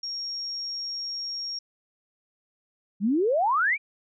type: tone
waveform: sine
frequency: 5570 Hz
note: F8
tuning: 5 cents flat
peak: -30 dBFS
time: 0.03-1.59 s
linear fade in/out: 5 ms
type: exponential sweep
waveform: sine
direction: up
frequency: 185 to 2431 Hz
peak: -20 dBFS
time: 3-3.78 s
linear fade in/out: 50 ms
effects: none